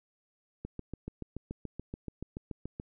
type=click train; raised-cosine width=3 ms; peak=-25 dBFS; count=16; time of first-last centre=0.65-2.799 s; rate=6.98 Hz; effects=none